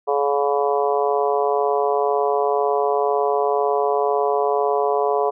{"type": "harmonic tone", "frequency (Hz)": 142, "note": "C#3", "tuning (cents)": 42, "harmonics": [3, 4, 5, 6, 7, 8], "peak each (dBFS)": [-20, -25, -22, -31, -25, -31], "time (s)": [0.07, 5.31], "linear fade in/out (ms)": 20, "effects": []}